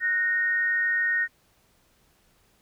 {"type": "tone pair together", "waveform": "sine", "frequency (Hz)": [1480, 1853.9], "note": ["F#6", "A#6"], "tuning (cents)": [0, -10], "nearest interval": "major third", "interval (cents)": 390, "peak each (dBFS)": [-30, -22], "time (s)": [0, 1.28], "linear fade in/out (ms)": 50, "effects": ["pink hiss -64 dBFS RMS until 2.61 s"]}